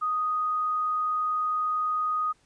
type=tone; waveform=sine; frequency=1244.5 Hz; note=D#6; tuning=in tune; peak=-24 dBFS; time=0.01-2.33 s; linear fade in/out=20 ms; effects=pink hiss -65 dBFS RMS until 2.45 s + resampled to 22050 Hz